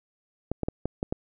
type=clicks; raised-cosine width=2 ms; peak=-14 dBFS; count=6; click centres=0.516 / 0.633 / 0.685 / 0.856 / 1.029 / 1.125 s; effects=none